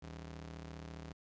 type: ring-modulated tone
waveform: sawtooth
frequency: 117.2 Hz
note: A#2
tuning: 10 cents sharp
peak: -39 dBFS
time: 0.02-1.13 s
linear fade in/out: 10 ms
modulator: 41.2 Hz
effects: resampled to 16000 Hz + 12-bit